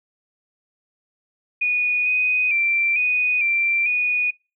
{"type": "tone with pitch steps", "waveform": "sine", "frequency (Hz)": [2464, 2495, 2353, 2482, 2357, 2466], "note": ["D#7", "D#7", "D7", "D#7", "D7", "D#7"], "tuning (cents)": [-17, 4, 3, -5, 6, -16], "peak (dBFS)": -17, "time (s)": [1.61, 4.31], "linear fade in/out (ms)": 10, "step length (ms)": 450, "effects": ["noise-tail reverb RT60 0.3 s tail -26 dB re dry"]}